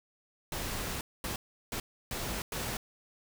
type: noise bursts at uneven times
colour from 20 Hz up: pink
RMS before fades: -36 dBFS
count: 5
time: 0.52-1.01 / 1.24-1.36 / 1.72-1.8 / 2.11-2.42 / 2.52-2.77 s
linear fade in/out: 2 ms
effects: none